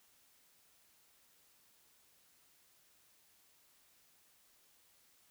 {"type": "silence", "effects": ["white hiss -69 dBFS RMS until 5.3 s"]}